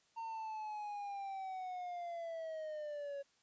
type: linear sweep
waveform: triangle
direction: down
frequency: 915 to 554.4 Hz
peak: -39 dBFS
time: 0.16-3.23 s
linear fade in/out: 20 ms
effects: white hiss -73 dBFS RMS until 3.42 s + resampled to 16000 Hz